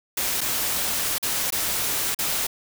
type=noise with dropouts; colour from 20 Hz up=white; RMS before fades=-25 dBFS; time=0.17-2.47 s; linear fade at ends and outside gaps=5 ms; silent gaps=0.408-0.413 / 1.183-1.227 / 1.505-1.523 / 2.147-2.188 s; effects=none